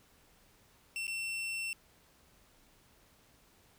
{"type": "tone with dropouts", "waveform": "40% pulse", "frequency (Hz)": 2700, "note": "E7", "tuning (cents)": 41, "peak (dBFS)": -34, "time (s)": [0.96, 1.73], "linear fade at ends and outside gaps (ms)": 1, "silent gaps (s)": [1.069, 1.079], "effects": ["pink hiss -65 dBFS RMS until 3.78 s"]}